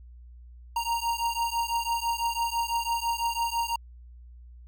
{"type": "beating tone pair", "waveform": "square", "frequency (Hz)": [928, 934], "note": ["A#5", "A#5"], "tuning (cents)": [-8, 3], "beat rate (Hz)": 6, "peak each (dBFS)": -30, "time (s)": [0.76, 3.76], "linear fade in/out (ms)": 5, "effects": ["added 60 Hz sine -45 dBFS peak until 4.67 s"]}